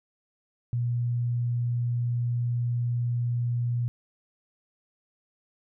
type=tone; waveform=sine; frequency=120.3 Hz; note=B2; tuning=45 cents flat; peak=-24 dBFS; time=0.73-3.88 s; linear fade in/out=0 ms; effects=none